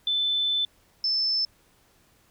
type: tone pair in turn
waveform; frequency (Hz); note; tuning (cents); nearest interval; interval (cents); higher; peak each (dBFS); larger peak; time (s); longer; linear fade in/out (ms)
sine; 3520 / 5274; A7 / E8; 0 / 0; perfect fifth; 700; second; -22; neither; 0.07-0.65 / 1.04-1.45; first; 2
effects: pink hiss -62 dBFS RMS until 2.3 s